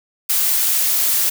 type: noise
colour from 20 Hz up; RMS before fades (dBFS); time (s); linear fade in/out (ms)
blue; -17; 0.29-1.3; 10
effects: none